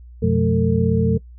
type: tone cluster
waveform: sine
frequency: 90.2 / 125.8 / 177.5 / 214.8 / 450.1 Hz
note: F#2 / B2 / F3 / A3 / A4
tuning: -44 / +32 / +28 / -41 / +39 cents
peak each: -21 dBFS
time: 0.22-1.18 s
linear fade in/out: 10 ms
effects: noise-tail reverb RT60 0.1 s tail -22 dB re dry + added 60 Hz sine -38 dBFS peak until 1.38 s